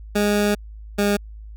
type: tone pair in turn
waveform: 20% pulse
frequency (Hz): 206.5 / 203.8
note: G#3 / G#3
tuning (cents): -10 / -32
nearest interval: unison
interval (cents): 22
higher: first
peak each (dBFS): -12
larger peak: neither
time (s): 0.15-0.55 / 0.98-1.17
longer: first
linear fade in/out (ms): 10
effects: added 53 Hz sine -35 dBFS peak until 1.56 s